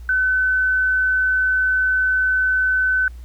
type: tone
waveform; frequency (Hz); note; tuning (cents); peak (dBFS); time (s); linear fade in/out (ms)
sine; 1515; F#6; +40; -15; 0.09-3.08; 2
effects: added 60 Hz sine -33 dBFS peak until 3.24 s + pink hiss -55 dBFS RMS until 3.24 s